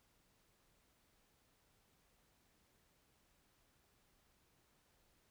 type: silence
effects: pink hiss -75 dBFS RMS until 5.3 s